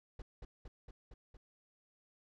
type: noise with echo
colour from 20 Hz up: brown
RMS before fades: -45 dBFS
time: 0.19-0.22 s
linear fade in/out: 5 ms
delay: 230 ms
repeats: 5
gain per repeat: -2 dB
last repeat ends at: 1.37 s
effects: low-pass 5000 Hz 12 dB/octave